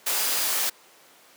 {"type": "tone in noise", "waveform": "sine", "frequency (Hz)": 4895, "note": "D#8", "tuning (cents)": -29, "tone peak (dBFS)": -35, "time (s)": [0.15, 0.45], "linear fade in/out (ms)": 10, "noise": "white", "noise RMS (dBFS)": -25, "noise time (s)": [0.06, 0.7], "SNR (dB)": -13, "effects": ["pink hiss -53 dBFS RMS until 1.36 s", "high-pass 400 Hz 12 dB/octave"]}